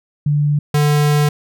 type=tone pair in turn; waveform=sine / square; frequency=146.83 / 147.77 Hz; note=D3 / D3; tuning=0 / +11 cents; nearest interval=unison; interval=11 cents; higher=second; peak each=-12 dBFS; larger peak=neither; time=0.26-0.59 / 0.74-1.29 s; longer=second; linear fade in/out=5 ms; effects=none